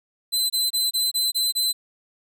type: tone bursts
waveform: sawtooth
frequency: 4046 Hz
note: B7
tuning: 41 cents sharp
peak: -17 dBFS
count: 7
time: 0.32-1.73 s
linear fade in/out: 20 ms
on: 180 ms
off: 25 ms
effects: none